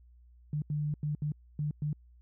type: tone bursts at uneven times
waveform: sine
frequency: 148.9 Hz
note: D3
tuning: 24 cents sharp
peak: -29 dBFS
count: 6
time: 0.53-0.62 / 0.7-0.94 / 1.03-1.15 / 1.22-1.32 / 1.59-1.71 / 1.82-1.93 s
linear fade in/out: 2 ms
effects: added 60 Hz sine -55 dBFS peak until 2.21 s